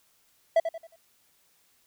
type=tone with echo; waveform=triangle; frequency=659.3 Hz; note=E5; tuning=in tune; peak=-15 dBFS; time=0.56-0.6 s; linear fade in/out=5 ms; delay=90 ms; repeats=4; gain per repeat=-9 dB; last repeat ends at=0.96 s; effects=white hiss -66 dBFS RMS until 1.86 s